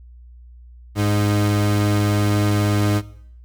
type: tone pair together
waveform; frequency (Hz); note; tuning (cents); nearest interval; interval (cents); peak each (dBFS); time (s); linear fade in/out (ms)
35% pulse; 103.62 / 308.9; G#2 / D#4; -3 / -12; octave + perfect fifth; 1891; -16 / -21; 0.95-3.02; 50
effects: noise-tail reverb RT60 0.7 s tail -20 dB re dry + added 60 Hz sine -40 dBFS peak until 3.44 s